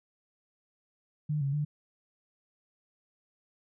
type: tone with pitch steps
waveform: sine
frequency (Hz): 150.3 / 138.5 / 148.3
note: D3 / C#3 / D3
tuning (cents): +40 / -1 / +17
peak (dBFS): -27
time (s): 1.29-1.65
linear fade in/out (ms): 10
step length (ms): 120
effects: none